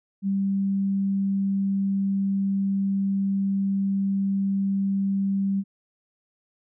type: tone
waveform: sine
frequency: 196 Hz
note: G3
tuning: in tune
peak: -21 dBFS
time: 0.22-5.64 s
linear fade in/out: 50 ms
effects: none